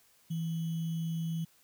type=tone with sample-and-hold; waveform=sine; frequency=164 Hz; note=E3; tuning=9 cents flat; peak=-31 dBFS; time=0.3-1.45 s; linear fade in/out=10 ms; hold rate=3150 Hz; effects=white hiss -65 dBFS RMS until 1.63 s